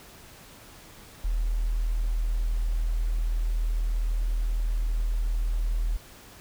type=tone; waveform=sine; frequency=40.18 Hz; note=E1; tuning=44 cents flat; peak=-23 dBFS; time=1.24-5.97 s; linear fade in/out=10 ms; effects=pink hiss -49 dBFS RMS until 6.4 s